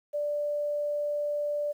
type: tone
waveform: sine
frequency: 587.3 Hz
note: D5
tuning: in tune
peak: -27 dBFS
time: 0.13-1.73 s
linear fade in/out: 20 ms
effects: 10-bit